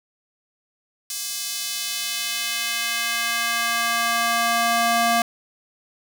square tone with high-pass filter sweep, 233.1 Hz, A#3, in tune, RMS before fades -23 dBFS, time 1.1-5.22 s, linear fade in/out 2 ms, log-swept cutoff 5700 to 590 Hz, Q 1, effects none

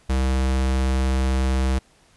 square tone, 65.41 Hz, C2, in tune, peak -19 dBFS, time 0.09-1.79 s, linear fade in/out 10 ms, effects pink hiss -57 dBFS RMS until 2.16 s + resampled to 24000 Hz

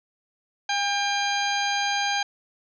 harmonic tone with a mistuned harmonic, 800 Hz, G5, 35 cents sharp, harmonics 1 / 2 / 3 / 4 / 5 / 6 / 8, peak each -26 / -29 / -31 / -32 / -33 / -34 / -35 dBFS, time 0.69-2.23 s, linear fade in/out 5 ms, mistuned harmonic 1, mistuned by +21 cents, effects none

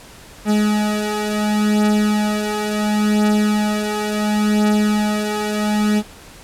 40% pulse beating tone pair, 210 / 210.71 Hz, G#3 / G#3, +19 / +25 cents, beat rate 0.71 Hz, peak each -20 / -16 dBFS, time 0.45-6.03 s, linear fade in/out 50 ms, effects pink hiss -41 dBFS RMS until 6.43 s + low-pass 12000 Hz 12 dB/octave

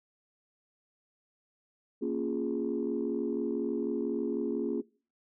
sine chord, Bb minor seventh, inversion none, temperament equal, 233.1 / 277.2 / 349.2 / 415.3 Hz, Bb3 / Db4 / F4 / Ab4, 0 / 0 / 0 / 0 cents, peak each -34 dBFS, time 2.01-4.82 s, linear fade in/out 20 ms, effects noise-tail reverb RT60 0.4 s tail -22 dB re dry + tanh soft clip ceiling -21 dBFS

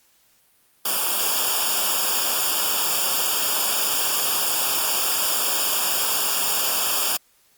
white noise with comb filter, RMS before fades -22 dBFS, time 0.85-7.17 s, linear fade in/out 5 ms, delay 0.49 ms, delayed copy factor -1, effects white hiss -60 dBFS RMS until 7.57 s + Opus 48 kbps

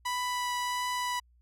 sawtooth tone with vibrato, 987.8 Hz, B5, in tune, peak -26 dBFS, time 0.05-1.2 s, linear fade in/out 10 ms, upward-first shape triangle, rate 1.5 Hz, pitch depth 9 cents each way, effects added 60 Hz sine -60 dBFS peak until 1.41 s + low-pass 12000 Hz 12 dB/octave

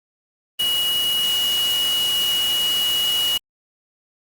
sine tone in noise, 2905 Hz, F#7, 32 cents flat, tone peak -18 dBFS, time 0.59-3.38 s, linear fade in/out 10 ms, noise white, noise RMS -28 dBFS, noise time 0.59-3.38 s, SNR +7 dB, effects Opus 32 kbps

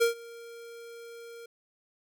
square tone with ADSR envelope, 466.2 Hz, A#4, in tune, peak -20 dBFS, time 0-1.46 s, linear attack 20 ms, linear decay 120 ms, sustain -24 dB, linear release 5 ms, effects none

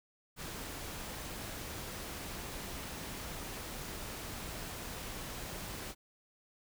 pink noise, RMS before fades -43 dBFS, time 0.36-5.95 s, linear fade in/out 50 ms, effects none

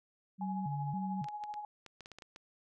sine tone with vibrato, 165.7 Hz, E3, 9 cents sharp, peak -35 dBFS, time 0.38-1.27 s, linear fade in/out 50 ms, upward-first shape square, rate 1.8 Hz, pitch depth 240 cents each way
sine tone with tremolo, 837 Hz, G#5, 13 cents sharp, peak -37 dBFS, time 0.41-1.65 s, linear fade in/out 2 ms, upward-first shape sine, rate 13 Hz, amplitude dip 50%
clicks, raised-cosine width 0.2 ms, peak -32 dBFS, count 11, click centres 1.243 / 1.286 / 1.438 / 1.54 / 1.863 / 2.007 / 2.059 / 2.117 / 2.186 / 2.222 / 2.361 s
effects none

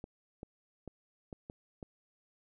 clicks, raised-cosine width 2 ms, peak -30 dBFS, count 6, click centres 0.041 / 0.431 / 0.877 / 1.328 / 1.499 / 1.828 s, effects none

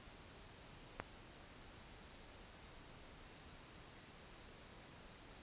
click, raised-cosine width 0.5 ms, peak -25 dBFS, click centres 1 s, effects pink hiss -58 dBFS RMS until 5.42 s + resampled to 8000 Hz

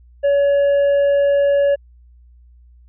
triangle tone, 565 Hz, C#5, 33 cents sharp, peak -10 dBFS, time 0.23-1.76 s, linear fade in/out 20 ms, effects added 60 Hz sine -44 dBFS peak until 2.88 s + resampled to 8000 Hz

